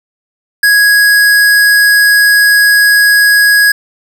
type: tone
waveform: square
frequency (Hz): 1661.2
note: G#6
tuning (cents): 0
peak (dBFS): -5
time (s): 0.63-3.72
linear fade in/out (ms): 5
effects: none